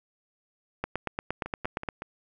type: two click trains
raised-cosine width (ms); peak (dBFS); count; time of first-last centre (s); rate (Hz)
0.5; -14 / -21; 10 / 4; 0.84-1.888 / 1.46-2.021; 8.59 / 5.35
effects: none